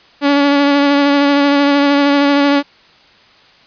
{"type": "tone with vibrato", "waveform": "sawtooth", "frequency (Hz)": 284.1, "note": "C#4", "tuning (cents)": 43, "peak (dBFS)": -5, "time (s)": [0.21, 2.63], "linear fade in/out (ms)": 50, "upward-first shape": "sine", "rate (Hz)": 13, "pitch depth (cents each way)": 20, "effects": ["white hiss -46 dBFS RMS until 3.66 s", "resampled to 11025 Hz"]}